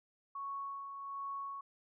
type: tone with tremolo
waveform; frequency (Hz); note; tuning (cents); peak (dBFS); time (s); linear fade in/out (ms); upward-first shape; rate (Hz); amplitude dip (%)
sine; 1108.7; C#6; 0; -38; 0.35-1.61; 5; sine; 1.3; 45
effects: none